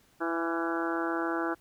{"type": "harmonic tone with a mistuned harmonic", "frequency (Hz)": 166.4, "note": "E3", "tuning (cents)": 17, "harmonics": [2, 3, 4, 5, 6, 7, 8, 9, 10], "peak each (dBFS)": [-31, -39, -38, -38, -41, -39, -37, -38, -44], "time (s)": [0.2, 1.55], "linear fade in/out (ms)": 20, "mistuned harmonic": 8, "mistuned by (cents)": 42, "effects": ["pink hiss -64 dBFS RMS until 1.6 s"]}